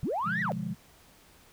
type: linear two-way sweep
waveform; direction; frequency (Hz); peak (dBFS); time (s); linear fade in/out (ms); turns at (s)
sine; up then down; 106.9 to 1975.5 to 481.8; -27; 0.03-0.52; 0; 0.41
type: chord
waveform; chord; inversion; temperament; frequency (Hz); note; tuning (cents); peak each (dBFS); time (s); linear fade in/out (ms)
sine; B diminished seventh; none; equal; 123.47 / 146.83 / 174.61 / 207.7; B2 / D3 / F3 / Ab3; 0 / 0 / 0 / 0; -39 / -39 / -34 / -35; 0.24-0.75; 20
effects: tanh soft clip ceiling -22 dBFS + pink hiss -58 dBFS RMS until 1.52 s